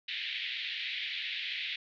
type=band-pass noise; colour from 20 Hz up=white; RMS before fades=-37 dBFS; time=0.08-1.76 s; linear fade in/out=5 ms; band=1900 to 3800 Hz; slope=48 dB/octave; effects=none